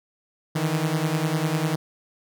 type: beating tone pair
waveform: sawtooth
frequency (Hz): 152.5 / 162.5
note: D#3 / E3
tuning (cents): -34 / -24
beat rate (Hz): 10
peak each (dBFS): -21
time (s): 0.55-1.76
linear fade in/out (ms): 10
effects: none